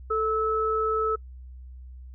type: tone pair together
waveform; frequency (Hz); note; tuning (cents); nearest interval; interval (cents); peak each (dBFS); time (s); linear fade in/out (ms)
sine; 440 / 1301.9; A4 / E6; 0 / -22; octave + perfect fifth; 1878; -25; 0.1-1.16; 10
effects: noise-tail reverb RT60 0.1 s tail -26 dB re dry + added 63 Hz sine -40 dBFS peak until 2.14 s